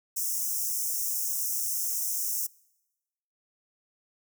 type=high-pass noise; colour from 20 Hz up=white; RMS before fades=-30 dBFS; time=0.16-2.47 s; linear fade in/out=10 ms; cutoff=5400 Hz; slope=96 dB/octave; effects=noise-tail reverb RT60 1.0 s tail -25 dB re dry